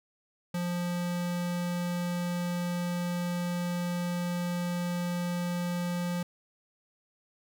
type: tone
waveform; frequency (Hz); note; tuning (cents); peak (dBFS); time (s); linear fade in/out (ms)
square; 175.6; F3; +10; -30; 0.54-6.23; 5
effects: none

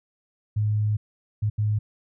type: tone bursts at uneven times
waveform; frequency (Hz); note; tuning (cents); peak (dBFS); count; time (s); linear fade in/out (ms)
sine; 106; G#2; +36; -20; 3; 0.56-0.97 / 1.42-1.5 / 1.58-1.79; 10
effects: none

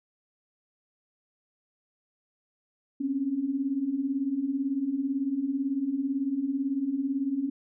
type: beating tone pair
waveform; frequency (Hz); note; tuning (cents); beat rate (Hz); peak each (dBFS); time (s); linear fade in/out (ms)
sine; 259.3 / 277.3; C4 / C#4; -15 / +1; 18; -32 / -27; 3-7.5; 10
effects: none

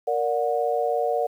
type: chord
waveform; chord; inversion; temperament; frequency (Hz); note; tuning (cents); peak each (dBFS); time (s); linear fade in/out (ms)
sine; Bb augmented; none; just; 466.2 / 582.7 / 728.4; Bb4 / D5 / F#5; 0 / -14 / -27; -25 / -26 / -25; 0.07-1.27; 10
effects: 9-bit

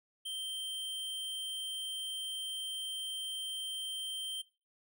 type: tone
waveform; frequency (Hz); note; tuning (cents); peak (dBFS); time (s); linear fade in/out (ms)
square; 3136; G7; 0; -38; 0.25-4.42; 10
effects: noise-tail reverb RT60 0.3 s tail -18 dB re dry

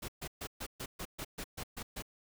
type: noise bursts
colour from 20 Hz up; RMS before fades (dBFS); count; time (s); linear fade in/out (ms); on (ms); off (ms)
pink; -41; 11; 0.02-2.024; 10; 64; 130
effects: none

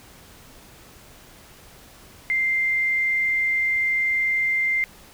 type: tone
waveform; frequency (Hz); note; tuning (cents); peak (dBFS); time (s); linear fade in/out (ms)
sine; 2093; C7; 0; -19; 2.3-4.84; 0
effects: pink hiss -48 dBFS RMS until 5.13 s

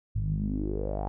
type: tone with low-pass filter sweep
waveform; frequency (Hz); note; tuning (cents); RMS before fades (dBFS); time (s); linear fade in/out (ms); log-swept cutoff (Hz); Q
sawtooth; 50.5; G#1; -48; -30; 0.15-1.08; 0; 110 to 840; 6.5
effects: none

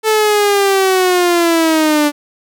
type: linear sweep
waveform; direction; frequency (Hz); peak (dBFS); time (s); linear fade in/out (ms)
sawtooth; down; 440 to 290.8; -6; 0.03-2.12; 50
effects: none

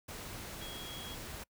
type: tone in noise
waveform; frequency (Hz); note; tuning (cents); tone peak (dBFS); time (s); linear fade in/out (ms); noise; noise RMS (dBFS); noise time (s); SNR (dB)
sine; 3302; G#7; -11; -46; 0.61-1.15; 10; pink; -45; 0.08-1.44; -4
effects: noise-tail reverb RT60 0.1 s tail -25 dB re dry

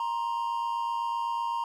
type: tone pair together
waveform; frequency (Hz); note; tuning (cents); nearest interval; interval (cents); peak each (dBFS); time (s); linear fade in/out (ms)
triangle; 938.6 / 1046.5; A#5 / C6; +12 / 0; major second; 188; -27 / -32; 0-1.64; 2
effects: none

